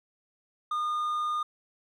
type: tone with hard clipping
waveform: sine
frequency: 1219 Hz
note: D#6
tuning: 36 cents flat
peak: -28 dBFS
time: 0.71-1.43 s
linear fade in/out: 5 ms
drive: 3 dB
effects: none